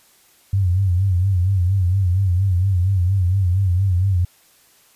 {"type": "tone with vibrato", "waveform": "sine", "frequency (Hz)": 93.2, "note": "F#2", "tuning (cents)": 13, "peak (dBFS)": -14, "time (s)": [0.53, 4.25], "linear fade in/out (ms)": 5, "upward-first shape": "sine", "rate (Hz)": 4.3, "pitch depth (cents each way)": 110, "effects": ["white hiss -54 dBFS RMS until 4.95 s", "resampled to 32000 Hz"]}